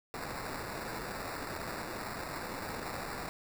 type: noise with sample-and-hold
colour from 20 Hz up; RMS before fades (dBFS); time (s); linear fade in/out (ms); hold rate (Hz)
violet; -40; 0.14-3.29; 0; 3150
effects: none